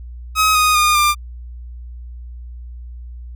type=tone with pitch steps; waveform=sawtooth; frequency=1270 / 1243.9 / 1218.3 / 1193.2 Hz; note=D#6 / D#6 / D#6 / D6; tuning=+35 / -1 / -37 / +27 cents; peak=-8 dBFS; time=0.35-1.15 s; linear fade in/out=50 ms; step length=200 ms; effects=added 60 Hz sine -30 dBFS peak until 3.35 s